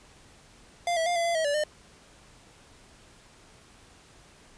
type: tone with pitch steps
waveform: square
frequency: 695 / 653 / 702 / 678 / 682 / 640 / 577 / 605 Hz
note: F5 / E5 / F5 / E5 / F5 / D#5 / D5 / D#5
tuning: -9 / -17 / +9 / +49 / -41 / +49 / -31 / -49 cents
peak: -25 dBFS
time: 0.87-1.638 s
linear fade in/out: 2 ms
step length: 96 ms
effects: pink hiss -55 dBFS RMS until 4.57 s + resampled to 22050 Hz